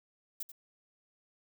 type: noise with echo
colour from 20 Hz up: violet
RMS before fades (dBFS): -38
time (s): 0.4-0.43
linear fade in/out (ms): 5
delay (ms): 89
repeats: 1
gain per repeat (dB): -11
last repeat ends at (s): 0.519
effects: none